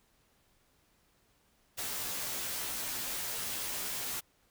white noise with comb filter, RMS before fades -37 dBFS, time 1.77-4.21 s, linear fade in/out 20 ms, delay 14 ms, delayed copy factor -0.95, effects pink hiss -70 dBFS RMS until 4.5 s

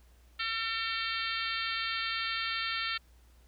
harmonic tone, 451.9 Hz, A4, 46 cents sharp, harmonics 3 / 4 / 5 / 6 / 7 / 8 / 9 / 10, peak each -37 / -38 / -39 / -40 / -40 / -41 / -42 / -42 dBFS, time 0.39-2.98 s, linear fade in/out 10 ms, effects added 60 Hz sine -57 dBFS peak until 3.47 s + pink hiss -67 dBFS RMS until 3.47 s

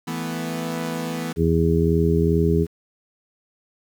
sawtooth chord, E suspended fourth, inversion none, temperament equal, 164.81 / 220 / 246.9 Hz, E3 / A3 / B3, 0 / 0 / 0 cents, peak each -25 / -29 / -25 dBFS, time 0.07-1.33 s, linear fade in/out 10 ms
harmonic tone, 82.41 Hz, E2, in tune, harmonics 1 / 2 / 3 / 4 / 5, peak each -22 / -20 / -26 / -25 / -21 dBFS, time 1.36-2.67 s, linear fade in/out 50 ms
effects 8-bit

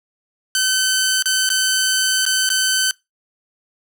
10% pulse tone with dropouts, 1528 Hz, G6, 45 cents flat, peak -7 dBFS, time 0.55-2.91 s, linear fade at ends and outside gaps 1 ms, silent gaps 1.224-1.257 / 1.491-1.501 / 2.253-2.263 / 2.491-2.501 s, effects noise-tail reverb RT60 0.2 s tail -23 dB re dry

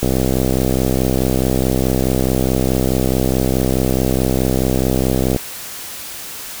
click train, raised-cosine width 2 ms, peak -3 dBFS, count 346, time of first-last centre 0.03-5.362 s, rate 64.7 Hz, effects white hiss -30 dBFS RMS until 6.6 s

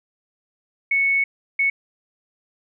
sine tone bursts at uneven times, 2211 Hz, C#7, 5 cents flat, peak -16 dBFS, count 2, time 0.91-1.24 / 1.59-1.7 s, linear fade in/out 5 ms, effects none

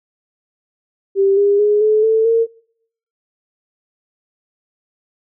sine tone with pitch steps, 392 / 404.2 / 416.8 / 429.7 / 443.1 / 456.8 Hz, G4 / G#4 / G#4 / A4 / A4 / A#4, 0 / -47 / +6 / -41 / +12 / -35 cents, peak -10 dBFS, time 1.15-2.47 s, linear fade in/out 50 ms, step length 220 ms, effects noise-tail reverb RT60 0.7 s tail -25 dB re dry

